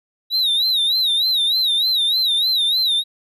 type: tone with vibrato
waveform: triangle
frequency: 3831 Hz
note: A#7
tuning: 47 cents sharp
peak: -14 dBFS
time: 0.3-3.04 s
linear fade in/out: 50 ms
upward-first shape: sine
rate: 3.3 Hz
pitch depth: 130 cents each way
effects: none